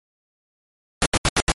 pink noise bursts, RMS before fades -17 dBFS, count 5, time 1.02-1.518 s, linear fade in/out 0 ms, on 38 ms, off 77 ms, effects MP3 48 kbps

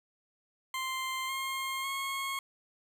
20% pulse tone with pitch steps, 1046.5 / 1067.3 / 1088.4 Hz, C6 / C6 / C#6, 0 / +34 / -32 cents, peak -28 dBFS, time 0.74-2.39 s, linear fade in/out 2 ms, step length 550 ms, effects none

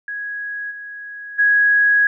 sine tone with level steps, 1661.2 Hz, G#6, in tune, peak -24 / -30 / -11 dBFS, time 0.08-2.07 s, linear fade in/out 2 ms, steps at 0.7 / 1.38 s, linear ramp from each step 20 ms, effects none

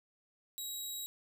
15% pulse tone, 3842 Hz, B7, 48 cents flat, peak -32 dBFS, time 0.58-1.06 s, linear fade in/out 0 ms, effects none

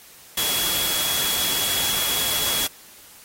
sine tone in noise, 3350 Hz, G#7, 14 cents sharp, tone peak -26 dBFS, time 0.37-2.67 s, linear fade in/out 5 ms, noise white, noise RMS -24 dBFS, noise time 0.37-2.67 s, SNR -5 dB, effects white hiss -47 dBFS RMS until 3.24 s + AAC 48 kbps

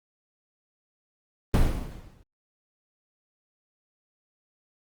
brown noise with exponential decay, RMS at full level -17 dBFS, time 1.54-2.23 s, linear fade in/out 1 ms, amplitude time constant 150 ms, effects Opus 24 kbps

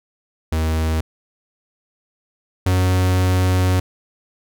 45% pulse tone pair in turn, 79.6 / 92.18 Hz, D#2 / F#2, +40 / -6 cents, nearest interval minor third, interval 254 cents, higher second, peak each -17 / -14 dBFS, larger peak second, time 0.52-1.01 / 2.66-3.8 s, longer second, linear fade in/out 5 ms, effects none

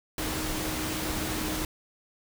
sine tone in noise, 311.5 Hz, D#4, 2 cents sharp, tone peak -35 dBFS, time 0.18-1.65 s, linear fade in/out 2 ms, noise pink, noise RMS -32 dBFS, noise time 0.18-1.65 s, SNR -6 dB, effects none

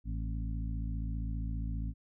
harmonic tone with a mistuned harmonic, 55 Hz, A1, in tune, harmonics 1 / 2 / 3 / 4 / 5, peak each -34 / -40 / -44 / -46 / -48 dBFS, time 0.04-1.94 s, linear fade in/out 50 ms, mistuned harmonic 4, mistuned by +48 cents, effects none

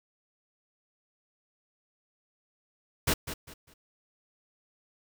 pink noise with echo, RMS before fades -25 dBFS, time 3.07-3.14 s, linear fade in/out 10 ms, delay 200 ms, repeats 3, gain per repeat -11 dB, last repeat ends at 3.74 s, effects none

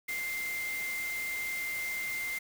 sine tone in noise, 2093 Hz, C7, in tune, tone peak -33 dBFS, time 0.08-2.39 s, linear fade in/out 10 ms, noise white, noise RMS -42 dBFS, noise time 0.08-2.39 s, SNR +6 dB, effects none

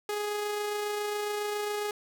sawtooth tone with amplitude modulation, 416.1 Hz, G#4, 3 cents sharp, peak -25 dBFS, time 0.09-1.91 s, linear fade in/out 2 ms, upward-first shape sine, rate 27.3 Hz, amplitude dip 25%, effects none

